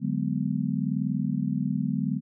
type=chord; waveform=sine; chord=G# half-diminished seventh; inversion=second; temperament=equal with one note detuned; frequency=146.83 / 186.07 / 207.7 / 246.9 Hz; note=D3 / F#3 / G#3 / B3; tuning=0 / +10 / 0 / 0 cents; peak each=-30 dBFS; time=0-2.21 s; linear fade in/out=50 ms; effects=none